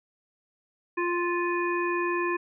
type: harmonic tone with a mistuned harmonic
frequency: 349.2 Hz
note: F4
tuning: in tune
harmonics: 1 / 3 / 5 / 7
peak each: -27 / -30 / -33 / -35 dBFS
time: 0.97-2.37 s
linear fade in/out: 10 ms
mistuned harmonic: 7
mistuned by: +21 cents
effects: none